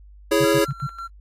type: chord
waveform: square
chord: C# minor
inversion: first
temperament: equal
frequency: 329.6 / 415.3 / 554.4 Hz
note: E4 / G#4 / C#5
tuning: 0 / 0 / 0 cents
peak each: -21 dBFS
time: 0.31-0.65 s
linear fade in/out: 10 ms
type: tone bursts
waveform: sine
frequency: 138.59 Hz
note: C#3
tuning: in tune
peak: -22 dBFS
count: 4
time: 0.4-0.87 s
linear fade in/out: 10 ms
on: 50 ms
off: 90 ms
type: tone with tremolo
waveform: triangle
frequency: 1362 Hz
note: F6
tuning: 44 cents flat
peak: -28 dBFS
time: 0.43-1.08 s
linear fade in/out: 20 ms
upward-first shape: square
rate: 5.4 Hz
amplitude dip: 65%
effects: added 50 Hz sine -43 dBFS peak until 1.2 s + AAC 48 kbps